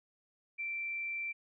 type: tone with frequency modulation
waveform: sine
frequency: 2346 Hz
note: D7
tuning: 2 cents flat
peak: -35 dBFS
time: 0.58-1.33 s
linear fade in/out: 20 ms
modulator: 53.9 Hz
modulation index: 0.21
effects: none